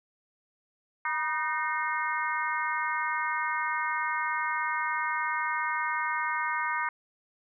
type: harmonic tone with a mistuned harmonic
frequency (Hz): 306.7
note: D#4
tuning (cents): -25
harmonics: 3 / 4 / 5 / 6 / 7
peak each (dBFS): -32 / -33 / -34 / -35 / -35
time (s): 1.05-6.89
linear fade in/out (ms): 2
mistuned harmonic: 3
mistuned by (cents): +68
effects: none